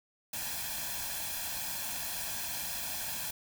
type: noise with comb filter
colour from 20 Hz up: white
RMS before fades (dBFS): -37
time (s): 0.33-3.31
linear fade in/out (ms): 5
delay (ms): 1.2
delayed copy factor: +0.7
effects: none